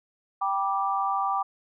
sine chord, G major, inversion none, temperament equal with one note detuned, 784 / 971.4 / 1174.7 Hz, G5 / B5 / D6, 0 / -29 / 0 cents, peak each -27 / -31 / -27 dBFS, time 0.41-1.43 s, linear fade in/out 10 ms, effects none

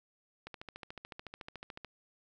click train, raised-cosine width 0.3 ms, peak -28 dBFS, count 20, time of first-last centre 0.47-1.847 s, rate 13.8 Hz, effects none

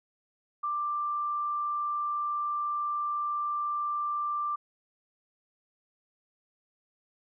sine tone, 1181 Hz, D6, 9 cents sharp, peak -28 dBFS, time 0.63-4.56 s, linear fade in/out 10 ms, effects none

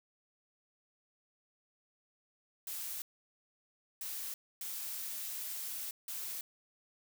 blue noise bursts at uneven times, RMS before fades -41 dBFS, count 4, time 2.67-3.02 / 4.01-4.34 / 4.61-5.91 / 6.08-6.41 s, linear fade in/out 2 ms, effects none

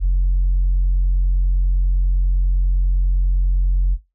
sine tone, 45 Hz, F#1, 47 cents flat, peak -11 dBFS, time 0-3.98 s, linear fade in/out 50 ms, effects noise-tail reverb RT60 0.2 s tail -18 dB re dry + tanh soft clip ceiling -11 dBFS

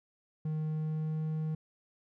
triangle tone with pitch glide, 155.4 to 156.66 Hz, D#3 to D#3, -2 to +12 cents, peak -29 dBFS, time 0.45-1.55 s, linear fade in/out 5 ms, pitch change +14 cents, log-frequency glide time 0.68-1.23 s, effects none

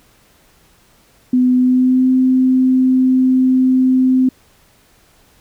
sine tone with pitch glide, 251.7 to 258 Hz, B3 to C4, +33 to -24 cents, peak -9 dBFS, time 1.33-4.29 s, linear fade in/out 5 ms, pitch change +43 cents, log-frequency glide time 1.55-2.09 s, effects pink hiss -52 dBFS RMS until 5.4 s

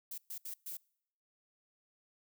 violet noise bursts at uneven times, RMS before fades -43 dBFS, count 4, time 0.11-0.18 / 0.3-0.38 / 0.45-0.54 / 0.66-0.77 s, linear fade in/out 5 ms, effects noise-tail reverb RT60 0.7 s tail -26 dB re dry

